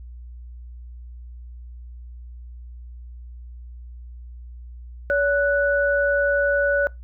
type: tone pair together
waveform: sine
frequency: 569 / 1480 Hz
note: C#5 / F#6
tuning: +45 / 0 cents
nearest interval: octave + perfect fourth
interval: 1655 cents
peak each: -19 / -21 dBFS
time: 5.1-6.87 s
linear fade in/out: 0 ms
effects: noise-tail reverb RT60 0.2 s tail -23 dB re dry + added 60 Hz sine -36 dBFS peak until 7.03 s